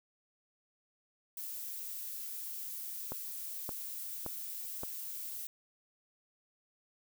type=noise; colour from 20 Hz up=violet; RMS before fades=-42 dBFS; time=1.37-5.47 s; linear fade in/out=2 ms
type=click train; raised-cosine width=1 ms; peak=-25 dBFS; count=4; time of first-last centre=3.12-4.834 s; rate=1.75 Hz
effects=none